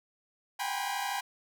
sawtooth tone cluster, 746 / 788 / 820 / 969 / 1031 Hz, F#5 / G5 / G#5 / B5 / C6, +14 / +9 / -22 / -33 / -26 cents, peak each -40 / -32 / -33 / -34 / -38 dBFS, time 0.59-1.21 s, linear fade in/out 10 ms, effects none

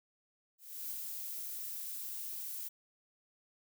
violet noise with ADSR envelope, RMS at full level -40 dBFS, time 0.58-2.69 s, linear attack 320 ms, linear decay 48 ms, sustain -2 dB, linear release 15 ms, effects none

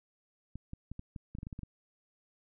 clicks, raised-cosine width 5 ms, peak -29 dBFS, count 12, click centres 0.556 / 0.734 / 0.916 / 0.994 / 1.162 / 1.351 / 1.386 / 1.431 / 1.469 / 1.528 / 1.591 / 1.633 s, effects none

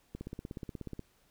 click train, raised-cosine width 3 ms, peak -27 dBFS, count 15, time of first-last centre 0.15-0.993 s, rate 16.6 Hz, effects pink hiss -69 dBFS RMS until 1.3 s

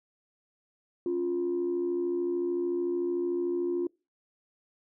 sine tone pair together, 277.2 / 350.7 Hz, C#4 / F4, 0 / +7 cents, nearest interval major third, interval 407 cents, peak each -34 / -26 dBFS, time 1.06-3.87 s, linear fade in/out 2 ms, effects noise-tail reverb RT60 0.3 s tail -26 dB re dry + tanh soft clip ceiling -22 dBFS

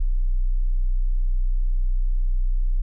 sine tone, 31 Hz, B0, 7 cents sharp, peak -17 dBFS, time 0-2.82 s, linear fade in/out 10 ms, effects none

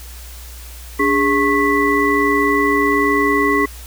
sine tone cluster, 288.6 / 409.7 / 1095 / 1977 Hz, D4 / G#4 / C#6 / B6, -30 / -24 / -22 / +1 cents, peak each -18 dBFS, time 0.99-3.66 s, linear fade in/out 10 ms, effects added 60 Hz sine -33 dBFS peak until 3.86 s + white hiss -39 dBFS RMS until 3.86 s

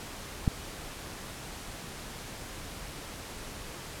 click, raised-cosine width 5 ms, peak -12 dBFS, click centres 0.478 s, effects pink hiss -42 dBFS RMS until 4 s + low-pass 12000 Hz 12 dB/octave

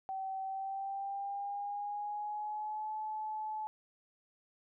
sine tone with pitch glide, 768 to 862.1 Hz, G5 to A5, -36 to -36 cents, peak -36 dBFS, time 0.09-3.67 s, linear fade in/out 0 ms, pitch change +200 cents, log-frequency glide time 0.43-2.92 s, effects none

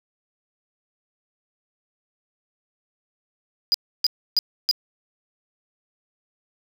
triangle tone bursts, 4905 Hz, D#8, 26 cents flat, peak -14 dBFS, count 4, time 3.72-4.712 s, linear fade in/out 0 ms, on 23 ms, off 300 ms, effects none

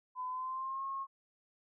sine tone with pitch glide, 1011 to 1083.6 Hz, B5 to C#6, +40 to -40 cents, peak -36 dBFS, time 0.15-1.07 s, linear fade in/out 50 ms, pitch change +120 cents, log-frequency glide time 0.29-0.84 s, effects none

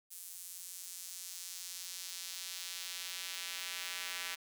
square tone with high-pass filter sweep, 89.6 Hz, F2, 45 cents sharp, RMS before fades -44 dBFS, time 0.1-4.36 s, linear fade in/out 20 ms, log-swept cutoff 9500 to 2100 Hz, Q 1, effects none

